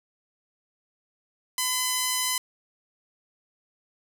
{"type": "tone", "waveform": "5% pulse", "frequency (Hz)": 1013, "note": "B5", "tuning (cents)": 44, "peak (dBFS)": -12, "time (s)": [1.58, 2.38], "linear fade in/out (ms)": 2, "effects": []}